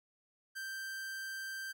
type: tone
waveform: 45% pulse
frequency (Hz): 1568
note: G6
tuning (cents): 0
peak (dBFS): -40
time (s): 0.55-1.73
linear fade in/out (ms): 20
effects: none